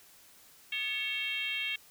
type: tone with frequency modulation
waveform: sine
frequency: 2715 Hz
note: F7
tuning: 50 cents flat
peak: -31 dBFS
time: 0.72-1.76 s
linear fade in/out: 5 ms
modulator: 498 Hz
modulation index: 1.4
effects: white hiss -58 dBFS RMS until 1.9 s

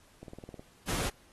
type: click train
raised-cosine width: 2 ms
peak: -31 dBFS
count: 8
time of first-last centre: 0.23-0.595 s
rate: 19.2 Hz
type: noise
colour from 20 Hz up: pink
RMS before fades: -33 dBFS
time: 0.87-1.1 s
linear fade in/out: 20 ms
effects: pink hiss -62 dBFS RMS until 1.32 s + AAC 32 kbps

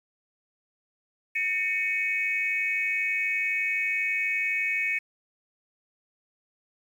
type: tone cluster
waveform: sine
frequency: 1819 / 2227 / 2536 Hz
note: A#6 / C#7 / D#7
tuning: -43 / +7 / +32 cents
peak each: -33 / -26 / -29 dBFS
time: 1.35-4.99 s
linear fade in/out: 10 ms
effects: tanh soft clip ceiling -15 dBFS + 9-bit

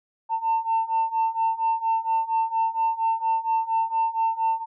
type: beating tone pair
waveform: sine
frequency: 897 / 901.3 Hz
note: A5 / A5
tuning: +33 / +41 cents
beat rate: 4.3 Hz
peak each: -24 / -22 dBFS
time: 0.29-4.66 s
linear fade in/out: 50 ms
effects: tanh soft clip ceiling -16 dBFS

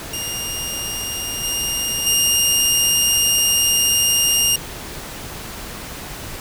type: tone with level steps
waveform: 15% pulse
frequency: 2824 Hz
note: F7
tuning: 19 cents sharp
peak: -17 / -13 / -7 dBFS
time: 0.13-4.56 s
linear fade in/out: 5 ms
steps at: 1.43 / 2.06 s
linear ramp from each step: 10 ms
effects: pink hiss -32 dBFS RMS until 6.4 s

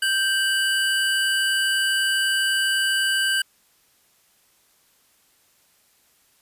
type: tone pair together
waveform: square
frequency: 1568 / 2960 Hz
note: G6 / F#7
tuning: 0 / 0 cents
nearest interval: major seventh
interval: 1100 cents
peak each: -22 / -24 dBFS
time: 0.02-3.42 s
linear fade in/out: 5 ms
effects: white hiss -61 dBFS RMS until 6.41 s + resampled to 32000 Hz

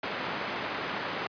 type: low-pass noise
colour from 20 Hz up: white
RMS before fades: -34 dBFS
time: 0.03-1.27 s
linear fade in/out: 2 ms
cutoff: 1900 Hz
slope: 12 dB/octave
effects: high-pass 150 Hz 12 dB/octave + resampled to 11025 Hz

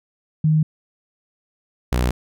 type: tone pair in turn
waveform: sine / sawtooth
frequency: 155.56 / 61.73 Hz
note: D#3 / B1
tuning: 0 / 0 cents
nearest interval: octave + major third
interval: 1600 cents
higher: first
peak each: -13 dBFS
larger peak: neither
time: 0.44-0.63 / 1.92-2.11 s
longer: neither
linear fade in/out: 5 ms
effects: none

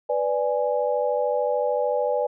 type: chord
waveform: sine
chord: G# diminished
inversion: first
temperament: equal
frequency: 493.9 / 587.3 / 830.6 Hz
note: B4 / D5 / G#5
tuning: 0 / 0 / 0 cents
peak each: -24 / -24 / -28 dBFS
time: 0.09-2.27 s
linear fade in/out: 10 ms
effects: none

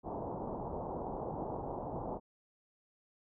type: low-pass noise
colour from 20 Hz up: white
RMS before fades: -40 dBFS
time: 0.03-2.2 s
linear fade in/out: 50 ms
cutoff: 930 Hz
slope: 48 dB/octave
effects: none

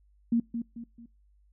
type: tone with echo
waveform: sine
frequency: 233.1 Hz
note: A#3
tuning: in tune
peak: -21 dBFS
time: 0.32-0.4 s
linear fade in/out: 5 ms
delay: 220 ms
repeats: 3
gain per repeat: -8 dB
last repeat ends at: 1.06 s
effects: noise-tail reverb RT60 0.3 s tail -25 dB re dry + added 50 Hz sine -60 dBFS peak until 1.52 s

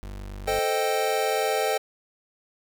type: tone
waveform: 35% pulse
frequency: 49 Hz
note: G1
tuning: in tune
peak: -33 dBFS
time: 0.03-0.59 s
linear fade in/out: 0 ms
type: chord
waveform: square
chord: A half-diminished seventh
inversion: none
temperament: equal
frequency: 440 / 523.3 / 622.3 / 784 Hz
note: A4 / C5 / Eb5 / G5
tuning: 0 / 0 / 0 / 0 cents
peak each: -28 / -30 / -30 / -28 dBFS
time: 0.47-1.78 s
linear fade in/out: 10 ms
effects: none

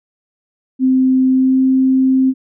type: tone with pitch glide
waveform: sine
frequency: 260 to 262.3 Hz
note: C4 to C4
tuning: -11 to +4 cents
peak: -9 dBFS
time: 0.79-2.34 s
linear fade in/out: 50 ms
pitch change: +15 cents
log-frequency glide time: 1.29-1.62 s
effects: none

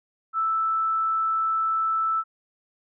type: tone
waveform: sine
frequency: 1318.5 Hz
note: E6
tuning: in tune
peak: -21 dBFS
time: 0.33-2.24 s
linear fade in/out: 50 ms
effects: none

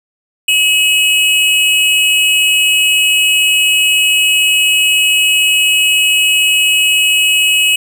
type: tone pair together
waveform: square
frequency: 2561 / 2921 Hz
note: D#7 / F#7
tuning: +49 / -23 cents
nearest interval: major second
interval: 228 cents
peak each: -12 dBFS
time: 0.48-7.76 s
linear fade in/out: 5 ms
effects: none

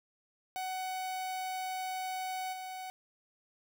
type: tone with level steps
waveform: 45% pulse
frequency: 748 Hz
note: F#5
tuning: 19 cents sharp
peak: -35 / -40 dBFS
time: 0.56-2.9 s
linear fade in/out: 0 ms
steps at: 2.52 s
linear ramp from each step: 20 ms
effects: none

